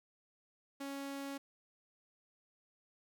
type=tone; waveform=sawtooth; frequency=277.2 Hz; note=C#4; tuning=in tune; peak=-37 dBFS; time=0.8-1.38 s; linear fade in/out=10 ms; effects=none